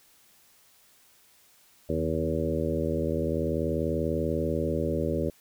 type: harmonic tone with a mistuned harmonic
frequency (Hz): 80.4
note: E2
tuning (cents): -43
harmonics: 1 / 2 / 3 / 4 / 5 / 6 / 7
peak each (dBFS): -33 / -33 / -33 / -33 / -33 / -33 / -33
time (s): 1.89-5.3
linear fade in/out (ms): 5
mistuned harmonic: 2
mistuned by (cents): -45
effects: white hiss -60 dBFS RMS until 5.4 s